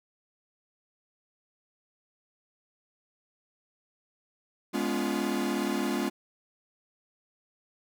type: chord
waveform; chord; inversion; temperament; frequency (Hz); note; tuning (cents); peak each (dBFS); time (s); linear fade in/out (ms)
45% pulse; C# dominant seventh; second; equal with one note detuned; 207.7 / 246.9 / 284 / 349.2; G#3 / B3 / C#4 / E#4; 0 / 0 / +42 / 0; -33; 4.73-6.1; 20
effects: none